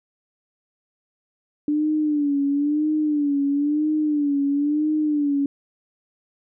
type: tone with vibrato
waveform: sine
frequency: 293.7 Hz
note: D4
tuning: in tune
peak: -18 dBFS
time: 1.68-5.46 s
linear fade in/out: 2 ms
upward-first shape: sine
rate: 1 Hz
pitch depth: 80 cents each way
effects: none